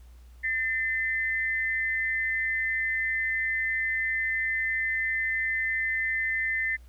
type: tone pair together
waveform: sine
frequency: 1797 / 2054 Hz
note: A6 / C7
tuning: +36 / -33 cents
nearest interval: major second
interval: 231 cents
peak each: -28 dBFS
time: 0.43-6.77 s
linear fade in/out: 20 ms
effects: added 60 Hz sine -47 dBFS peak until 6.88 s + pink hiss -64 dBFS RMS until 6.88 s